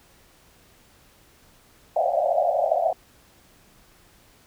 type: band-pass noise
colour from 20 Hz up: white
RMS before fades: -22 dBFS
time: 1.96-2.93 s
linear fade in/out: 2 ms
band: 560 to 750 Hz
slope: 96 dB/octave
effects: pink hiss -56 dBFS RMS until 4.46 s